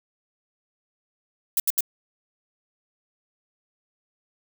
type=noise bursts; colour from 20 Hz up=violet; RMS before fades=-21 dBFS; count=3; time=1.57-1.807 s; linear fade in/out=2 ms; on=29 ms; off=75 ms; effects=none